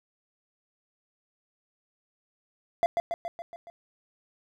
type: tone with echo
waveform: triangle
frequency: 683 Hz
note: F5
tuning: 39 cents flat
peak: -17 dBFS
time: 2.83-2.86 s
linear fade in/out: 0 ms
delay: 140 ms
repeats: 6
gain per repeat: -4 dB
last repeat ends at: 3.7 s
effects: none